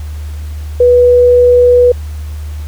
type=tone; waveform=sine; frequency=490.4 Hz; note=B4; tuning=12 cents flat; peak=-3 dBFS; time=0.8-1.92 s; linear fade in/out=5 ms; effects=added 75 Hz sine -19 dBFS peak until 2.67 s + pink hiss -39 dBFS RMS until 2.67 s